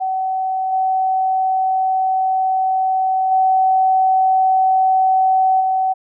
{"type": "tone with level steps", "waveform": "sine", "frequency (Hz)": 757, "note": "F#5", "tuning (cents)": 39, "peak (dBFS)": [-17, -14, -11, -14], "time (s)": [0, 5.94], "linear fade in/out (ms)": 20, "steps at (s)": [0.72, 3.31, 5.6], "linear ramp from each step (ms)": 10, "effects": []}